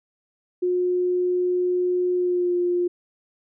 sine tone with pitch glide, 360 to 353.4 Hz, F#4 to F4, -47 to +21 cents, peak -19 dBFS, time 0.62-2.88 s, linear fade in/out 10 ms, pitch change -32 cents, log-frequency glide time 2.15-2.55 s, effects none

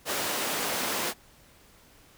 pink high-pass noise, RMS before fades -30 dBFS, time 0.05-1.14 s, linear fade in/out 50 ms, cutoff 330 Hz, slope 12 dB/octave, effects pink hiss -57 dBFS RMS until 2.17 s

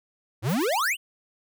square exponential sweep, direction up, 96.7 to 3136 Hz, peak -23 dBFS, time 0.42-0.97 s, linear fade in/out 50 ms
violet noise bursts, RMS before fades -39 dBFS, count 4, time 0.49-0.884 s, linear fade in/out 5 ms, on 55 ms, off 58 ms
effects none

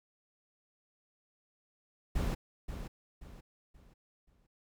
brown noise with echo, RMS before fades -32 dBFS, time 2.15-2.35 s, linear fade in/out 10 ms, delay 530 ms, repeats 4, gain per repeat -9 dB, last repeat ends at 4.47 s, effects none

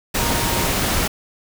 sine tone in noise, 932.3 Hz, A#5, in tune, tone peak -28 dBFS, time 0.19-0.67 s, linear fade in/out 10 ms, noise pink, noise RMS -20 dBFS, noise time 0.14-1.08 s, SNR -11 dB, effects none

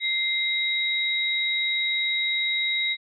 sine tone pair together, 2093 / 3810 Hz, C7 / A#7, 0 / +37 cents, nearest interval minor seventh, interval 1037 cents, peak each -25 dBFS, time 0-2.97 s, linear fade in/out 50 ms, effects none

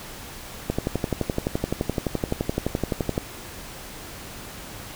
click train, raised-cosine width 2 ms, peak -9 dBFS, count 30, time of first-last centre 0.7-3.179 s, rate 11.7 Hz, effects pink hiss -39 dBFS RMS until 4.95 s

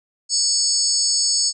sine tone cluster, 4534 / 5210 / 6680 / 8060 Hz, C#8 / E8 / G#8 / B8, +38 / -21 / +9 / +34 cents, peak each -22 dBFS, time 0.29-1.53 s, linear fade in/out 50 ms, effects none

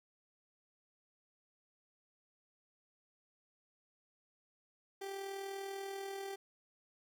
30% pulse tone with amplitude modulation, 392 Hz, G4, in tune, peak -37 dBFS, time 5.01-6.36 s, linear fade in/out 10 ms, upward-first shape sine, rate 40.2 Hz, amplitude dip 40%, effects none

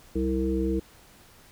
harmonic tone with a mistuned harmonic, 65.41 Hz, C2, in tune, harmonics 1 / 3 / 5 / 7, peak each -29 / -30 / -27 / -31 dBFS, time 0.15-0.8 s, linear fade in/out 10 ms, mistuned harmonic 3, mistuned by -39 cents, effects pink hiss -54 dBFS RMS until 1.51 s

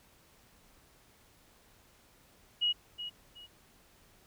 sine tone with echo, 2900 Hz, F#7, 35 cents flat, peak -26 dBFS, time 2.61-2.73 s, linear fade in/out 20 ms, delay 370 ms, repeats 2, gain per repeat -11 dB, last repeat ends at 3.47 s, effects pink hiss -63 dBFS RMS until 4.26 s

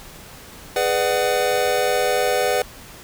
square chord, G# half-diminished seventh, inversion none, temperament just, 415.3 / 498.4 / 598 / 747.5 Hz, G#4 / B4 / D5 / F#5, 0 / +16 / +31 / +17 cents, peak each -26 / -22 / -25 / -24 dBFS, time 0.76-2.62 s, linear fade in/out 2 ms, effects pink hiss -41 dBFS RMS until 3.03 s

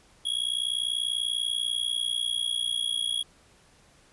square tone with amplitude modulation, 3314 Hz, G#7, 4 cents flat, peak -23 dBFS, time 0.25-3.23 s, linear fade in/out 10 ms, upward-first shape sine, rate 60.2 Hz, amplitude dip 90%, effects pink hiss -59 dBFS RMS until 4.12 s + resampled to 24000 Hz

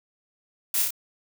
blue noise with echo, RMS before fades -25 dBFS, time 0.74-0.82 s, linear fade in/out 2 ms, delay 29 ms, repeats 3, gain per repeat -2 dB, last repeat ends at 0.907 s, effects none

